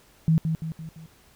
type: tone with echo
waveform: sine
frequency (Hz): 160.6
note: E3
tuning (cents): -45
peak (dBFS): -16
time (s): 0.28-0.38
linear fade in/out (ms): 0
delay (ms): 170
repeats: 4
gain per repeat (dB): -6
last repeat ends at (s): 1.06
effects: pink hiss -57 dBFS RMS until 1.35 s